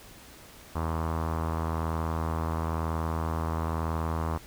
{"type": "tone with low-pass filter", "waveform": "sawtooth", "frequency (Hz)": 81, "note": "E2", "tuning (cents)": -30, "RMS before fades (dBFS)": -30, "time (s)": [0.75, 4.38], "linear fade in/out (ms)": 10, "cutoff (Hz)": 1100, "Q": 3.5, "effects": ["pink hiss -50 dBFS RMS until 4.46 s"]}